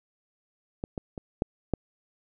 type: clicks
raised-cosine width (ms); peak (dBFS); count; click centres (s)
2; -18 / -19 / -23 / -11 / -11; 5; 0.839 / 0.978 / 1.178 / 1.421 / 1.737
effects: none